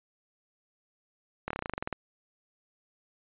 slowing click train, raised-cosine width 0.5 ms, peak -17 dBFS, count 13, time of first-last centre 1.48-1.927 s, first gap 25 ms, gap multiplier 1.07, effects resampled to 8000 Hz

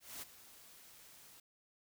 white noise with ADSR envelope, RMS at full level -45 dBFS, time 0-1.4 s, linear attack 220 ms, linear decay 20 ms, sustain -14 dB, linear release 4 ms, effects none

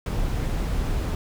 brown noise, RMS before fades -25 dBFS, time 0.06-1.15 s, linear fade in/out 2 ms, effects none

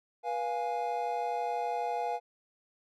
triangle chord, F diminished, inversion second, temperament equal with one note detuned, 485.1 / 698.5 / 830.6 Hz, Cb5 / F5 / Ab5, -31 / 0 / 0 cents, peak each -35 / -32 / -32 dBFS, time 0.23-2.2 s, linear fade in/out 50 ms, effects none

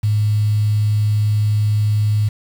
sine tone with quantisation, 105.7 Hz, G#2, 31 cents sharp, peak -13 dBFS, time 0.03-2.29 s, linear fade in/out 10 ms, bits 6, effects none

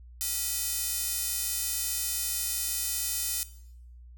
square tone with high-pass filter, 277.2 Hz, C#4, in tune, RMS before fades -31 dBFS, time 0.21-3.43 s, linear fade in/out 0 ms, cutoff 7500 Hz, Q 0.79, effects noise-tail reverb RT60 0.7 s tail -17 dB re dry + added 60 Hz sine -46 dBFS peak until 4.17 s

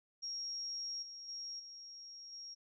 sine tone with level steps, 5588 Hz, F8, in tune, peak -39 / -47 / -42 / -49 / -46 dBFS, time 0.22-2.55 s, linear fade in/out 20 ms, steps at 1.02 / 1.28 / 1.59 / 2.32 s, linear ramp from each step 10 ms, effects none

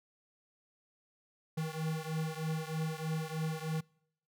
square beating tone pair, 157.3 / 160.5 Hz, D#3 / E3, +19 / -46 cents, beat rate 3.2 Hz, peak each -37 / -39 dBFS, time 1.57-3.81 s, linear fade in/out 10 ms, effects noise-tail reverb RT60 0.7 s tail -26 dB re dry

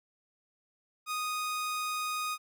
sawtooth tone, 1242 Hz, D#6, 3 cents flat, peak -28 dBFS, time 1.06-2.38 s, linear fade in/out 50 ms, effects none

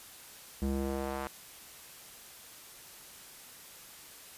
square tone with band-pass filter sweep, 67.8 Hz, C#2, 38 cents flat, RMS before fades -34 dBFS, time 0.62-1.27 s, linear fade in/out 0 ms, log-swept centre 210 to 1100 Hz, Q 1, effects white hiss -51 dBFS RMS until 4.37 s + resampled to 32000 Hz

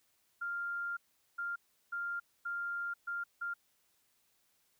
sine tone bursts at uneven times, 1396.9 Hz, F6, in tune, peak -35 dBFS, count 6, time 0.41-0.97 / 1.38-1.56 / 1.92-2.2 / 2.45-2.94 / 3.07-3.24 / 3.41-3.54 s, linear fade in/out 10 ms, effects white hiss -74 dBFS RMS until 4.79 s

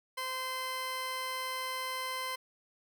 15% pulse tone pair together, 517 / 1034 Hz, C5 / C6, -21 / -21 cents, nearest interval octave, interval 1200 cents, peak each -35 / -31 dBFS, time 0.17-2.36 s, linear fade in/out 10 ms, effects none

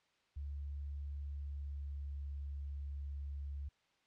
sine tone with pitch glide, 71.3 to 70.64 Hz, C#2 to C#2, +49 to +33 cents, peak -40 dBFS, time 0.36-3.69 s, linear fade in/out 10 ms, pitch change -16 cents, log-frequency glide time 1.22-2.16 s, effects white hiss -75 dBFS RMS until 4.06 s + low-pass 4000 Hz 12 dB/octave

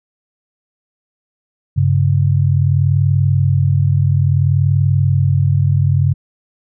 sine tone pair together, 98 / 138.59 Hz, G2 / C#3, 0 / 0 cents, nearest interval tritone, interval 600 cents, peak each -13 dBFS, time 1.76-6.14 s, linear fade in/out 20 ms, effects none

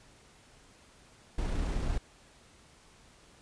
brown noise with amplitude modulation, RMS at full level -30 dBFS, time 1.38-1.98 s, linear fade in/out 5 ms, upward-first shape sine, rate 29.1 Hz, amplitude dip 25%, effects pink hiss -59 dBFS RMS until 3.41 s + resampled to 22050 Hz

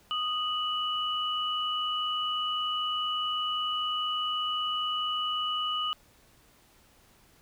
sine tone pair together, 1241 / 2952 Hz, D#6 / F#7, -5 / -5 cents, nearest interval octave + minor third, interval 1500 cents, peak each -31 / -30 dBFS, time 0.11-5.93 s, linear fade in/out 0 ms, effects pink hiss -61 dBFS RMS until 7.41 s

